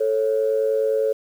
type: tone pair together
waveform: sine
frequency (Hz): 440 / 549.6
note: A4 / C#5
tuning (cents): 0 / -15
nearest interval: major third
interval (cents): 385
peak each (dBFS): -19 / -21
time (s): 0-1.13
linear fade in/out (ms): 10
effects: tanh soft clip ceiling -10 dBFS + 8-bit